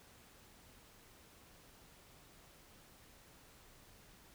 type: silence
effects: pink hiss -62 dBFS RMS until 4.34 s